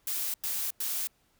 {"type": "noise bursts", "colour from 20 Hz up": "blue", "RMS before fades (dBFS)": -32, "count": 3, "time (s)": [0.07, 1.072], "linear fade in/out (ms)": 2, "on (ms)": 270, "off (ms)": 96, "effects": ["pink hiss -69 dBFS RMS until 1.39 s"]}